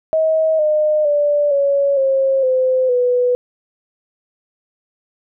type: tone with pitch steps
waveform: sine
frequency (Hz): 636 / 609.7 / 584.6 / 560.4 / 537.3 / 515.1 / 493.8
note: D#5 / D#5 / D5 / C#5 / C5 / C5 / B4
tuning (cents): +38 / -35 / -8 / +19 / +46 / -27 / 0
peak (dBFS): -12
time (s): 0.13-3.35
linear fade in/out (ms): 0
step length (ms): 460
effects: none